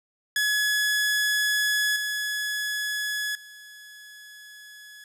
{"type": "tone with level steps", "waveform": "sawtooth", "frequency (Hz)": 1694, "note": "G#6", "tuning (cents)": 34, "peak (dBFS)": [-18, -23, -40], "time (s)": [0.36, 5.04], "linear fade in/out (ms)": 2, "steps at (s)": [1.96, 3.35], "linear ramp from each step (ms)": 2, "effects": ["resampled to 32000 Hz", "10-bit"]}